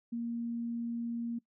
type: tone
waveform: sine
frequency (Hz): 234.2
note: A#3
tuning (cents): +8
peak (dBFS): -33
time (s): 0.12-1.39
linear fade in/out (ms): 10
effects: noise-tail reverb RT60 0.1 s tail -21 dB re dry